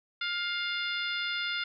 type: harmonic tone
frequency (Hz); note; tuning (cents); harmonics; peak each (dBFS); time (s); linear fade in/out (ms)
704; F5; +14; 2 / 3 / 4 / 5 / 6 / 7; -34 / -36 / -38 / -36 / -44 / -44; 0.21-1.64; 5
effects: none